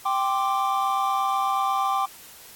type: chord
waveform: triangle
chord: G suspended fourth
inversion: none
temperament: equal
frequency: 784 / 1046.5 / 1174.7 Hz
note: G5 / C6 / D6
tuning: 0 / 0 / 0 cents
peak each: -23 / -26 / -23 dBFS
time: 0.05-2.06 s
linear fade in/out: 10 ms
effects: white hiss -46 dBFS RMS until 2.55 s + AAC 64 kbps